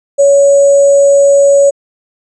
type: tone with sample-and-hold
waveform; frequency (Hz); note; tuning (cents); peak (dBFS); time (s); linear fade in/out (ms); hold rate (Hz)
sine; 561; C#5; +21; -3; 0.18-1.71; 20; 7350
effects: resampled to 22050 Hz